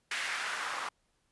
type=noise with band-pass filter sweep; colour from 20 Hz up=white; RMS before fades=-36 dBFS; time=0.11-0.89 s; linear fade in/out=5 ms; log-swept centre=2000 to 1100 Hz; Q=2; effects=pink hiss -75 dBFS RMS until 1.31 s + resampled to 24000 Hz